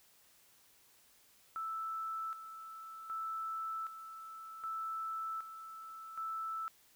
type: tone with tremolo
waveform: sine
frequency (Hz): 1318.5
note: E6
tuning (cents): 0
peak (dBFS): -37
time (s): 1.56-6.68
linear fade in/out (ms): 0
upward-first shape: square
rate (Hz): 0.65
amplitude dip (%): 65
effects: white hiss -66 dBFS RMS until 6.95 s